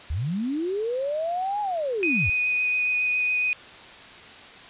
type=linear two-way sweep; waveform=sine; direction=up then down; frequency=62.4 to 845 to 62.4 Hz; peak=-24 dBFS; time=0.1-2.3 s; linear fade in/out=5 ms; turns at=1.61 s
type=tone with vibrato; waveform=sine; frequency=2489 Hz; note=D#7; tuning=in tune; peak=-21 dBFS; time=2.03-3.53 s; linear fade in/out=0 ms; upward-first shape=triangle; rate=7.2 Hz; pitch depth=14 cents each way
effects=white hiss -44 dBFS RMS until 4.69 s + resampled to 8000 Hz